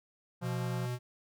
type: harmonic tone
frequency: 174.61 Hz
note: F3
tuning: in tune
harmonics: 1 / 3 / 4 / 5 / 6 / 7 / 8 / 9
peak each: -38 / -48 / -50 / -52 / -54 / -55 / -56 / -57 dBFS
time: 0.41-0.87 s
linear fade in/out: 20 ms
type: tone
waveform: square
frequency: 123.47 Hz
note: B2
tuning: in tune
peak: -34 dBFS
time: 0.41-0.99 s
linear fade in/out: 50 ms
effects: none